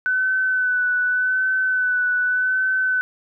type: tone with vibrato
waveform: sine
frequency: 1504 Hz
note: F#6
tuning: 28 cents sharp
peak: -17 dBFS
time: 0.06-3.01 s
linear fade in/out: 0 ms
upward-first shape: sine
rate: 0.85 Hz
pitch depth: 24 cents each way
effects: none